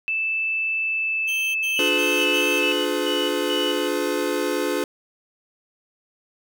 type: tone with pitch glide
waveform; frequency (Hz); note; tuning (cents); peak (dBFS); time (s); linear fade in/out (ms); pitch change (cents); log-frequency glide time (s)
sine; 2637 to 2620; E7 to E7; 0 to -11; -21; 0.08-2.72; 0; -11; 0.82-1.67
type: tone bursts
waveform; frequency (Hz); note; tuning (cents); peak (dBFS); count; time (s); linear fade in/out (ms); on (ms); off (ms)
sawtooth; 3136; G7; 0; -26; 4; 1.27-2.606; 20; 280; 72
type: tone with tremolo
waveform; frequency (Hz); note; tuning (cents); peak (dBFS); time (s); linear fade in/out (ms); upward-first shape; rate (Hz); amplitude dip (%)
sine; 2960; F#7; 0; -24; 1.76-3.88; 10; square; 2.3; 60
type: chord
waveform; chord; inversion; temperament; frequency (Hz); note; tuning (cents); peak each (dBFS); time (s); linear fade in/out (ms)
square; D diminished seventh; none; just; 293.7 / 352.4 / 422.9 / 507.5; D4 / F4 / Ab4 / Cb5; 0 / +16 / +31 / +47; -28; 1.79-4.84; 2
effects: none